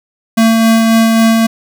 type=tone with tremolo; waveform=square; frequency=225.6 Hz; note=A3; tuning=44 cents sharp; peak=-6 dBFS; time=0.37-1.47 s; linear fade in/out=10 ms; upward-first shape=sine; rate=3.7 Hz; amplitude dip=25%; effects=none